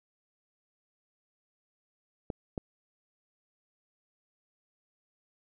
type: clicks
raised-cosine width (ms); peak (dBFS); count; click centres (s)
2; -20; 2; 2.302 / 2.578
effects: none